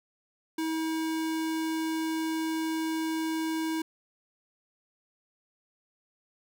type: tone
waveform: square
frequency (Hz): 320.5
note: E4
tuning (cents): -49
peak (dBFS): -29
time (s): 0.58-3.82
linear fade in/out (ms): 5
effects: none